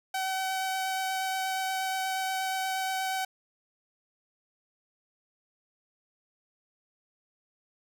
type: tone with vibrato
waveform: sawtooth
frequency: 760 Hz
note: F#5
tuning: 46 cents sharp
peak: -25 dBFS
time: 0.14-3.25 s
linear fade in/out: 5 ms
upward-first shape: triangle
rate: 8.4 Hz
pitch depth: 11 cents each way
effects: none